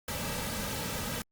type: noise with comb filter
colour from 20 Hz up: pink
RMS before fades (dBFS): -35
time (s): 0.08-1.22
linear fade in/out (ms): 2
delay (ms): 2.8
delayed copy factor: -0.65
effects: Opus 48 kbps